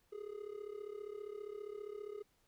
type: tone with amplitude modulation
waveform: triangle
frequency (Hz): 415.3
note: G#4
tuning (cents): 0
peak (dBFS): -38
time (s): 0.12-2.23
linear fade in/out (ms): 10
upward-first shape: sine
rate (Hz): 35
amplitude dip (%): 85
effects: pink hiss -75 dBFS RMS until 2.47 s